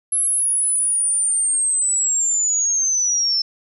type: linear sweep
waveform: sine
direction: down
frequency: 11040 to 5280 Hz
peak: -16 dBFS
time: 0.12-3.42 s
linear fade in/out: 5 ms
effects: none